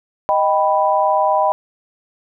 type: chord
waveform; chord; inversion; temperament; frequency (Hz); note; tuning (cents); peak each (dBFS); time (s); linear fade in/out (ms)
sine; Eb augmented; none; equal; 622.3 / 784 / 987.8; Eb5 / G5 / B5; 0 / 0 / 0; -17; 0.29-1.52; 0
effects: none